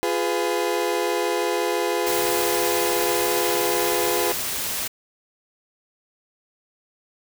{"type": "chord", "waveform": "30% pulse", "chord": "F diminished", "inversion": "none", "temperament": "equal with one note detuned", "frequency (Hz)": [349.2, 415.3, 501.1], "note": ["F4", "Ab4", "Cb5"], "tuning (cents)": [0, 0, 25], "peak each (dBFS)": -23, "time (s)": [0.03, 4.32], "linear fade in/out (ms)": 0}
{"type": "noise", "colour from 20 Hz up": "white", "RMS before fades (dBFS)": -27, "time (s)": [2.06, 4.88], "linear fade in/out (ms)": 10}
{"effects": []}